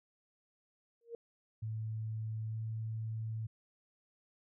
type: tone with exponential growth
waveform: sine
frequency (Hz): 466.2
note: A#4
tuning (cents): 0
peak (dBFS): -37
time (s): 1.01-1.15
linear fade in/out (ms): 2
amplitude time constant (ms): 29
type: tone with pitch glide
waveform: sine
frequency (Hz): 110 to 111.02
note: A2 to A2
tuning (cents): 0 to +16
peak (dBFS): -36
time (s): 1.62-3.47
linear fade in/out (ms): 10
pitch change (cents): +16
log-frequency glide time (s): 2.48-2.58
effects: none